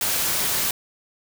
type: noise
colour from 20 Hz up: white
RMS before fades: -23 dBFS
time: 0.01-0.71 s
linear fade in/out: 2 ms
effects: none